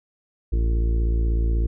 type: harmonic tone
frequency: 56.3 Hz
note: A1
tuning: 40 cents sharp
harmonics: 1 / 2 / 3 / 4 / 5 / 6 / 7 / 8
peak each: -18 / -32 / -38 / -41 / -41 / -35 / -44 / -41 dBFS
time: 0.52-1.67 s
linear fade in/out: 10 ms
effects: none